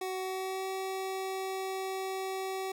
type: tone with pitch glide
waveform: 25% pulse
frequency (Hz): 374.9 to 381.2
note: F#4 to G4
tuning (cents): +23 to -48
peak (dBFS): -30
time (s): 0.01-2.72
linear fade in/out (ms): 5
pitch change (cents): +29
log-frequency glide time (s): 0.18-0.67
effects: none